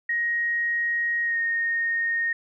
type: tone with pitch glide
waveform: sine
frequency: 1880 to 1850.9 Hz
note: A#6 to A#6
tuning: +14 to -13 cents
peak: -22 dBFS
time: 0.09-2.33 s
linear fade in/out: 5 ms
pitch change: -27 cents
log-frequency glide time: 1.23-1.38 s
effects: none